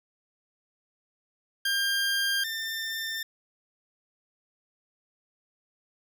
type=tone pair in turn; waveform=20% pulse; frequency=1600 / 1795.9 Hz; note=G6 / A6; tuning=+35 / +35 cents; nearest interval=major second; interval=200 cents; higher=second; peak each=-20 / -26 dBFS; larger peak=first; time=1.65-2.44 / 2.44-3.23 s; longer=neither; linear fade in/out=5 ms; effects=none